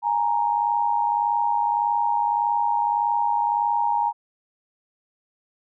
sine tone pair together, 830.6 / 932.3 Hz, G#5 / A#5, 0 / 0 cents, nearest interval major second, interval 200 cents, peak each -23 / -21 dBFS, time 0.02-4.13 s, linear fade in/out 50 ms, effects none

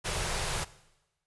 pink band-stop noise, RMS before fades -32 dBFS, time 0.04-0.65 s, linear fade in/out 20 ms, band 180 to 360 Hz, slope 48 dB/octave, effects noise-tail reverb RT60 1.0 s tail -18 dB re dry + resampled to 24000 Hz

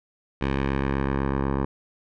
10% pulse tone with low-pass filter sweep, 68.1 Hz, C#2, 30 cents flat, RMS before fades -25 dBFS, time 0.41-1.65 s, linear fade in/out 5 ms, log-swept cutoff 2700 to 1100 Hz, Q 1.2, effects none

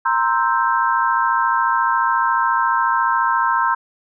sine chord, C dominant seventh, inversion third, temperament equal, 932.3 / 1046.5 / 1318.5 / 1568 Hz, Bb5 / C6 / E6 / G6, 0 / 0 / 0 / 0 cents, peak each -19 / -19 / -22 / -22 dBFS, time 0.05-3.75 s, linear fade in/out 10 ms, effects none

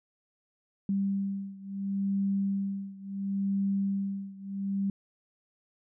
sine beating tone pair, 196.6 / 197.32 Hz, G3 / G3, +5 / +12 cents, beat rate 0.72 Hz, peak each -30 / -32 dBFS, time 0.89-4.9 s, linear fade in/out 2 ms, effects none

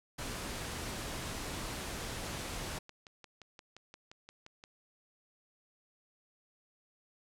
pink noise, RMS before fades -40 dBFS, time 0.18-2.79 s, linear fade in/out 10 ms
click train, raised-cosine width 0.2 ms, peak -33 dBFS, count 14, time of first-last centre 2.37-4.639 s, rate 5.73 Hz
effects low-pass 11000 Hz 12 dB/octave

